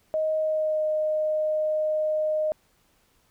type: tone with pitch glide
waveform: sine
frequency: 626 to 617.4 Hz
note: D#5 to D#5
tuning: +10 to -14 cents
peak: -22 dBFS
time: 0.14-2.52 s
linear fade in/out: 0 ms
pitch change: -24 cents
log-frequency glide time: 0.38-0.85 s
effects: pink hiss -65 dBFS RMS until 3.3 s